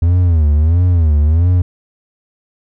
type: tone with vibrato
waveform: triangle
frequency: 81.5 Hz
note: E2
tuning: 19 cents flat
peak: -6 dBFS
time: 0.02-1.62 s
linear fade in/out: 5 ms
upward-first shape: sine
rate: 1.5 Hz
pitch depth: 180 cents each way
effects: none